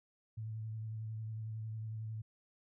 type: tone with vibrato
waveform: sine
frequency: 110 Hz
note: A2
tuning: in tune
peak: -39 dBFS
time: 0.37-2.22 s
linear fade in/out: 10 ms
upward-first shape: sine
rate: 11 Hz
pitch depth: 24 cents each way
effects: none